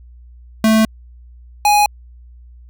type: tone pair in turn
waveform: square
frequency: 220 / 830.6 Hz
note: A3 / G#5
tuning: 0 / 0 cents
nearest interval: octave + major seventh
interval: 2300 cents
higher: second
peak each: -10 dBFS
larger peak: neither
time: 0.64-0.85 / 1.65-1.86 s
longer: neither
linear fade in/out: 2 ms
effects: added 60 Hz sine -38 dBFS peak until 2.69 s